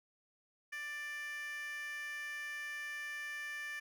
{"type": "tone with high-pass filter", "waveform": "15% pulse", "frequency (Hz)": 590, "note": "D5", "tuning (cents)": 8, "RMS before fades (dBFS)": -43, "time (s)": [0.72, 3.8], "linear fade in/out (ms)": 10, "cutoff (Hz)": 1900, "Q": 5.2, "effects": []}